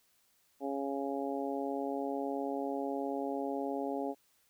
harmonic tone, 138.5 Hz, C#3, 1 cent flat, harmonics 2 / 3 / 4 / 5 / 6, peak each -37 / -39 / -40 / -41 / -42 dBFS, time 0.6-4.15 s, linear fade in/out 50 ms, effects white hiss -71 dBFS RMS until 4.49 s

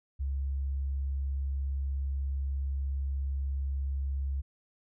sine tone, 68.4 Hz, C#2, 23 cents flat, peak -29 dBFS, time 0.19-4.42 s, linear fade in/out 20 ms, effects none

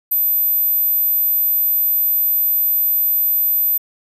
sine tone, 13690 Hz, A9, 49 cents flat, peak -12 dBFS, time 0.11-3.78 s, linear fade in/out 10 ms, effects tanh soft clip ceiling -11 dBFS

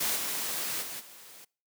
white noise with level steps, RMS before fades -29 / -33 / -39 / -50 dBFS, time 0-1.45 s, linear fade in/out 10 ms, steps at 0.15 / 0.81 / 0.99 s, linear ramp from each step 20 ms, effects noise-tail reverb RT60 0.4 s tail -25 dB re dry + high-pass 150 Hz 12 dB/octave

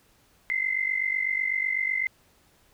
sine tone pair together, 2045 / 2093 Hz, C7 / C7, -40 / 0 cents, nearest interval unison, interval 40 cents, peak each -27 dBFS, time 0.5-2.07 s, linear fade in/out 0 ms, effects pink hiss -62 dBFS RMS until 2.73 s

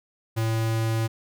square tone, 112.4 Hz, A2, 37 cents sharp, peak -23 dBFS, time 0.36-1.08 s, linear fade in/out 20 ms, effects none

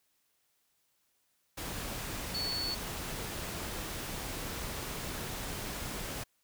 sine tone in noise, 4435 Hz, C#8, in tune, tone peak -33 dBFS, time 2.34-2.75 s, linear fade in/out 10 ms, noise pink, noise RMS -39 dBFS, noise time 1.57-6.24 s, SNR +3 dB, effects white hiss -75 dBFS RMS until 6.43 s

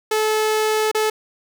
sawtooth tone with dropouts, 432.6 Hz, A4, 29 cents flat, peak -13 dBFS, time 0.11-1.1 s, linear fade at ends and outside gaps 5 ms, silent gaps 0.915-0.947 s, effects none

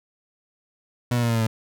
30% pulse tone with pitch steps, 122 / 119.77 / 117.57 / 115.42 / 113.31 / 111.23 Hz, B2 / A#2 / A#2 / A#2 / A#2 / A2, -21 / +47 / +15 / -17 / -49 / +19 cents, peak -17 dBFS, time 1.11-1.47 s, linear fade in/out 5 ms, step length 60 ms, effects none

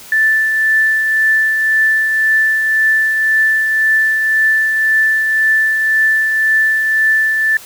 sine tone with tremolo, 1760 Hz, A6, in tune, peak -8 dBFS, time 0.12-7.57 s, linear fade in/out 2 ms, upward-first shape triangle, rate 1.9 Hz, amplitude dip 40%, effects white hiss -36 dBFS RMS until 7.65 s

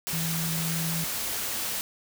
sine tone in noise, 164.2 Hz, E3, 6 cents flat, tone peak -29 dBFS, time 0.13-1.04 s, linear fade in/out 0 ms, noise white, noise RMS -31 dBFS, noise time 0.07-1.81 s, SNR -1 dB, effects none

